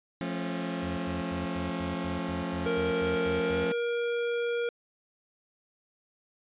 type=chord; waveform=sawtooth; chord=F augmented; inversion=none; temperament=just; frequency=174.61 / 218.3 / 272.8 Hz; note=F3 / A3 / C#4; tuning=0 / -13 / -28 cents; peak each=-30 / -34 / -31 dBFS; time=0.21-3.72 s; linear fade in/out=0 ms
type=tone bursts; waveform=sine; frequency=82.41 Hz; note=E2; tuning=in tune; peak=-37 dBFS; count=12; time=0.82-3.653 s; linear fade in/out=20 ms; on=160 ms; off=83 ms
type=tone with pitch glide; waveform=square; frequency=466.2 to 473.3 Hz; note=A#4 to A#4; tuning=0 to +26 cents; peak=-28 dBFS; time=2.66-4.69 s; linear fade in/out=2 ms; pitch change=+26 cents; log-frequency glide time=3.39-3.57 s
effects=resampled to 8000 Hz